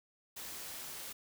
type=noise; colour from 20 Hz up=white; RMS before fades=-45 dBFS; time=0.36-1.13 s; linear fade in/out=10 ms; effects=none